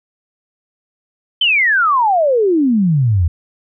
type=exponential sweep; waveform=sine; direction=down; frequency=3136 to 78.8 Hz; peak=-10 dBFS; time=1.41-3.28 s; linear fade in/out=5 ms; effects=none